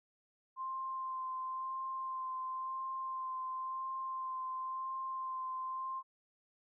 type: tone with vibrato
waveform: sine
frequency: 1046.5 Hz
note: C6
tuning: in tune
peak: -37 dBFS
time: 0.56-6.03 s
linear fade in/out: 50 ms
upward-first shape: sine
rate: 0.96 Hz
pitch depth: 13 cents each way
effects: none